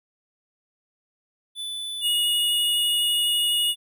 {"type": "tone", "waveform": "square", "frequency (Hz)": 3488, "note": "A7", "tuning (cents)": -16, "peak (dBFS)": -30, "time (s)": [1.55, 3.76], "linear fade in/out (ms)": 50}
{"type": "tone with vibrato", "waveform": "square", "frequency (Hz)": 2888, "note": "F#7", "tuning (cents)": -43, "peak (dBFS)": -21, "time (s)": [2.01, 3.75], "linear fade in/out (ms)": 50, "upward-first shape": "sine", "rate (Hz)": 12, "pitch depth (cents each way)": 10}
{"effects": []}